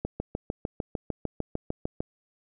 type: click train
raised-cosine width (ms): 2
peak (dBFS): -16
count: 14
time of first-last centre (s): 0.05-2.005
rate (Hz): 6.65
effects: none